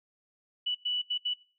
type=tone bursts at uneven times; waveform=sine; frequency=2958 Hz; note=F#7; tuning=1 cent flat; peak=-27 dBFS; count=4; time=0.66-0.75 / 0.85-1.02 / 1.1-1.18 / 1.25-1.34 s; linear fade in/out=10 ms; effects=noise-tail reverb RT60 0.4 s tail -20 dB re dry